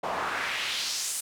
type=noise with band-pass filter sweep; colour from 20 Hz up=pink; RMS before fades=-31 dBFS; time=0.03-1.21 s; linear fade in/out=10 ms; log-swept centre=730 to 9600 Hz; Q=1.8; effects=none